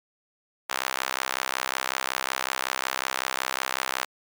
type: tone with high-pass filter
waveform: sawtooth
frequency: 65.41 Hz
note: C2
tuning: in tune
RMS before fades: -30 dBFS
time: 0.69-4.05 s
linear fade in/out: 10 ms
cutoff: 1100 Hz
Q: 1
effects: Opus 48 kbps